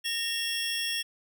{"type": "tone cluster", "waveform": "square", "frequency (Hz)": [1841, 2733, 3323, 5470], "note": ["A#6", "F7", "G#7", "F8"], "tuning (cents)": [-22, -38, 0, -37], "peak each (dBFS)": [-37, -36, -33, -35], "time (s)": [0.04, 1.03], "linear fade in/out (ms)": 20, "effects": []}